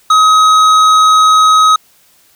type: tone with hard clipping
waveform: sine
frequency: 1268 Hz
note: D#6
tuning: 32 cents sharp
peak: -6 dBFS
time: 0.1-1.76 s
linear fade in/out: 5 ms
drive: 10 dB
effects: white hiss -49 dBFS RMS until 2.35 s